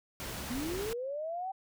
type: noise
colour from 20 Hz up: pink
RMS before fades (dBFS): -40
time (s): 0.2-0.93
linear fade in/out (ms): 0
type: linear sweep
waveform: sine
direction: up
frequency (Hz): 233.1 to 779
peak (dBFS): -34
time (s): 0.5-1.52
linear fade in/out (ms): 10
effects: none